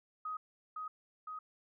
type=tone with echo; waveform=sine; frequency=1256 Hz; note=D#6; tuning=16 cents sharp; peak=-37 dBFS; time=0.25-0.37 s; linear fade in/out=5 ms; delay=510 ms; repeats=2; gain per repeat=-2 dB; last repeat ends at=1.39 s; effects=none